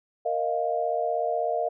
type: chord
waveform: sine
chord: Bb suspended fourth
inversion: none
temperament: equal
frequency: 466.2 / 622.3 / 698.5 Hz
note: Bb4 / Eb5 / F5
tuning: 0 / 0 / 0 cents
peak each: -30 / -28 / -27 dBFS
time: 0.25-1.69 s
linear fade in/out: 10 ms
effects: none